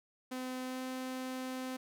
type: tone with pitch glide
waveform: sawtooth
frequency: 255.8 to 257.9 Hz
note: C4 to C4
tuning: -39 to -25 cents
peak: -34 dBFS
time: 0.31-1.77 s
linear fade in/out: 10 ms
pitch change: +14 cents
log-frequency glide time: 0.63-0.82 s
effects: none